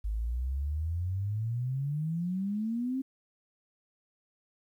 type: exponential sweep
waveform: sine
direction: up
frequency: 51 to 270.2 Hz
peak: -29 dBFS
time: 0.04-3.02 s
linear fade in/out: 10 ms
effects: 11-bit